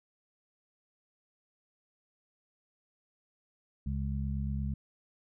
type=harmonic tone; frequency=68.6 Hz; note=C#2; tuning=17 cents flat; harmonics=1 / 2 / 3; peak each=-33 / -36 / -38 dBFS; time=3.86-4.74 s; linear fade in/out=5 ms; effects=none

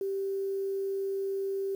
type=tone with quantisation; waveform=sine; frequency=390.7 Hz; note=G4; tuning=6 cents flat; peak=-29 dBFS; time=0.01-1.75 s; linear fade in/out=2 ms; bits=9; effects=none

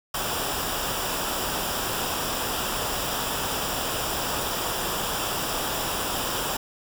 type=noise with comb filter; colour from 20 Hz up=pink; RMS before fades=-28 dBFS; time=0.14-6.57 s; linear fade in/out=5 ms; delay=0.47 ms; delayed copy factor=-0.6; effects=none

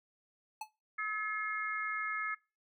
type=tone with exponential decay; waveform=square; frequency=864 Hz; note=A5; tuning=32 cents flat; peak=-36 dBFS; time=0.61-0.69 s; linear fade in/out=5 ms; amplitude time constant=16 ms
type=harmonic tone; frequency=428.2 Hz; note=A4; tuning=47 cents flat; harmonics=3 / 4 / 5; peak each=-38 / -38 / -38 dBFS; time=0.98-2.35 s; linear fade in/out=10 ms
effects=noise-tail reverb RT60 0.3 s tail -23 dB re dry

